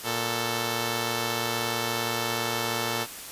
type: tone pair together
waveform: 5% pulse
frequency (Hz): 117.11 / 442.4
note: A#2 / A4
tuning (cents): +8 / +9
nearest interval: octave + major seventh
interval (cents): 2301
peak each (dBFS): -18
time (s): 0.03-3.07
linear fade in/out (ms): 50
effects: white hiss -40 dBFS RMS until 3.31 s + resampled to 32000 Hz